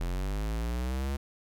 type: linear sweep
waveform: square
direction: up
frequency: 42 to 70.3 Hz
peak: -30 dBFS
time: 0-1.17 s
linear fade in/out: 10 ms
effects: none